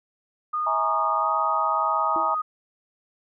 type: tone with pitch glide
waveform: sine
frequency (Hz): 1227 to 1245.6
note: D#6 to D#6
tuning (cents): -25 to +2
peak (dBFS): -23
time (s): 0.53-2.42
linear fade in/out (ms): 10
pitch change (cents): +27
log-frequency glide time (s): 1.2-1.26
type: chord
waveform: sine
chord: A# half-diminished seventh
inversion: second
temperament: equal with one note detuned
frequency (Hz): 646.4 / 830.6 / 932.3 / 1108.7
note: E5 / G#5 / A#5 / C#6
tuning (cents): -34 / 0 / 0 / 0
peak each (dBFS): -30 / -28 / -27 / -31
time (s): 0.66-2.35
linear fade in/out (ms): 10
type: tone with exponential decay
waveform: sine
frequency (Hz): 329.6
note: E4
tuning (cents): 0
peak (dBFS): -29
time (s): 2.16-2.39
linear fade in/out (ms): 0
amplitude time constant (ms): 50
effects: none